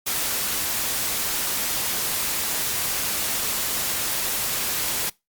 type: noise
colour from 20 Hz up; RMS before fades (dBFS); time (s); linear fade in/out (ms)
white; -25; 0.06-5.1; 10
effects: noise-tail reverb RT60 0.2 s tail -22 dB re dry + Opus 48 kbps